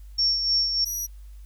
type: tone with tremolo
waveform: sine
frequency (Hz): 5480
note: F8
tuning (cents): -34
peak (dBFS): -18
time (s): 0.18-0.85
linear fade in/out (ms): 10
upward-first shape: sine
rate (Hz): 3.3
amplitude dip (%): 50
type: tone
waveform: sawtooth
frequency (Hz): 5800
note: F#8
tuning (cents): -35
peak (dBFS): -25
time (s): 0.85-1.07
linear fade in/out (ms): 20
effects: added 50 Hz sine -40 dBFS peak until 1.45 s + white hiss -63 dBFS RMS until 1.45 s